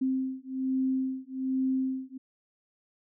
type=beating tone pair; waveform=sine; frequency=261.6 / 262.8 Hz; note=C4 / C4; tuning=0 / +8 cents; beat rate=1.2 Hz; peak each=-30 dBFS; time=0.01-2.18 s; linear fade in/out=10 ms; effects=none